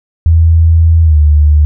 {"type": "tone with pitch glide", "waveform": "sine", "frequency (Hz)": [82, 74.76], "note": ["E2", "D2"], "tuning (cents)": [-9, 31], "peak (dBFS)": -3, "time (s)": [0.26, 1.65], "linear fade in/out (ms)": 0, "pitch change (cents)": -160, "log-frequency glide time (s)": [1.03, 1.18], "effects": []}